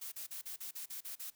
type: noise bursts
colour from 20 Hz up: blue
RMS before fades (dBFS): -44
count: 9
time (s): 0.01-1.304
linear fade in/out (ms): 10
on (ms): 110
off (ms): 38
effects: white hiss -70 dBFS RMS until 1.35 s